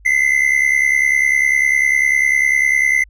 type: tone pair together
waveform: triangle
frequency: 2019 / 2089 Hz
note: B6 / C7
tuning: +38 / -3 cents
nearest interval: minor second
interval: 59 cents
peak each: -13 dBFS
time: 0.05-3.04 s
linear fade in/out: 10 ms
effects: added 50 Hz sine -42 dBFS peak until 3.09 s